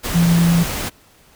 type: tone in noise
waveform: sine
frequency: 169.7 Hz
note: F3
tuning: 49 cents flat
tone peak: -11 dBFS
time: 0.14-0.64 s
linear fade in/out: 20 ms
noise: pink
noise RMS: -24 dBFS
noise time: 0.03-0.9 s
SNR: +10 dB
effects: pink hiss -51 dBFS RMS until 1.35 s